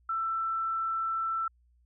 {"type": "tone", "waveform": "sine", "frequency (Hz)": 1333, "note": "E6", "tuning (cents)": 19, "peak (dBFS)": -28, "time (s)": [0.09, 1.48], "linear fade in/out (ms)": 5, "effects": ["added 60 Hz sine -62 dBFS peak until 1.85 s"]}